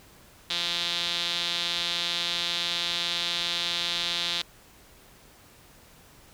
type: tone with band-pass filter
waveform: sawtooth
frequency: 172.6 Hz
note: F3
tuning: 20 cents flat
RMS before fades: -29 dBFS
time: 0.5-4.42 s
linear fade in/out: 5 ms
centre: 3700 Hz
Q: 4.3
effects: pink hiss -54 dBFS RMS until 6.33 s